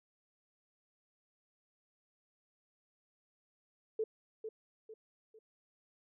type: tone with echo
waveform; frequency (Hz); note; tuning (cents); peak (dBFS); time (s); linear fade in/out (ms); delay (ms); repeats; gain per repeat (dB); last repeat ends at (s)
sine; 438.7; A4; -5; -31; 3.99-4.04; 5; 450; 3; -8; 5.39
effects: none